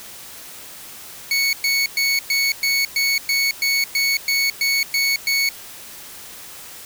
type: tone bursts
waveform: 25% pulse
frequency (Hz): 2217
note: C#7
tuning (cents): 0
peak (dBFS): -13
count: 13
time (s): 1.31-5.49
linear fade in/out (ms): 2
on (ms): 220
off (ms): 110
effects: white hiss -38 dBFS RMS until 6.85 s